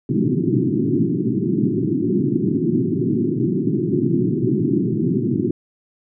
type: band-pass noise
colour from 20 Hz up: white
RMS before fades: -19 dBFS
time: 0.09-5.51 s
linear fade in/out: 5 ms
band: 110 to 380 Hz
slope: 96 dB/octave
effects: none